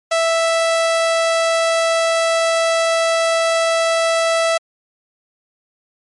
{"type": "tone", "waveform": "sawtooth", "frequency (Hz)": 659.3, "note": "E5", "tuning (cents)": 0, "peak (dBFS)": -10, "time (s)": [0.11, 4.58], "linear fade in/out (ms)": 10, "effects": ["low-pass 11000 Hz 12 dB/octave", "MP3 48 kbps"]}